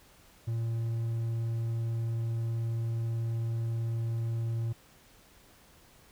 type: tone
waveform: triangle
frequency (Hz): 114.8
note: A#2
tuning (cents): -26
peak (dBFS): -27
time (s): 0.47-4.73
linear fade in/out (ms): 10
effects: pink hiss -59 dBFS RMS until 6.11 s